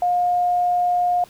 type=tone; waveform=sine; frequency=712 Hz; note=F5; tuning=33 cents sharp; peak=-16 dBFS; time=0.02-1.24 s; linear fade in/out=2 ms; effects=pink hiss -49 dBFS RMS until 1.29 s